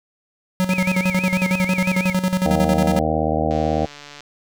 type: tone with tremolo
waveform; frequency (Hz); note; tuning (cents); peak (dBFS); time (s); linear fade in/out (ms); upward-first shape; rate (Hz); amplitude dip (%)
square; 185; F#3; 0; -16; 0.6-2.99; 0; square; 11; 70
type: tone with vibrato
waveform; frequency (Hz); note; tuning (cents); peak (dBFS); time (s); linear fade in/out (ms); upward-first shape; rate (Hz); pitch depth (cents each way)
sine; 2320; D7; -22; -24; 0.7-2.13; 5; sine; 6.1; 160
type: harmonic tone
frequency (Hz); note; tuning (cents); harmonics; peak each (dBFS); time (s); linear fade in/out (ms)
78.1; D#2; +7; 1 / 2 / 3 / 4 / 6 / 7 / 8 / 9 / 10; -26 / -26 / -26 / -26 / -26 / -26 / -26 / -26 / -26; 2.45-3.86; 10
type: click train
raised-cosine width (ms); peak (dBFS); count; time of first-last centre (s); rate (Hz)
0.2; -21; 102; 3.51-4.207; 145
effects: none